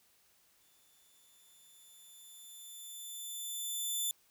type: tone with exponential growth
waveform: 10% pulse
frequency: 3520 Hz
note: A7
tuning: in tune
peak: -24 dBFS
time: 0.61-4.11 s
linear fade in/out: 1 ms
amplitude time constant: 760 ms
effects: white hiss -69 dBFS RMS until 4.3 s